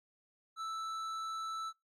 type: tone with tanh clipping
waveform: sine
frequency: 1318.5 Hz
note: E6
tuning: in tune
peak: -39 dBFS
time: 0.56-1.73 s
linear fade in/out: 50 ms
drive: 11 dB
effects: noise-tail reverb RT60 0.2 s tail -25 dB re dry + AAC 48 kbps